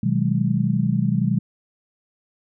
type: chord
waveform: sine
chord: G# minor seventh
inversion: first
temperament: just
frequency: 124.59 / 155.74 / 186.89 / 207.7 Hz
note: B2 / D#3 / F#3 / G#3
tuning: +16 / +2 / +18 / 0 cents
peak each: -23 dBFS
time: 0.03-1.39 s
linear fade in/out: 5 ms
effects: none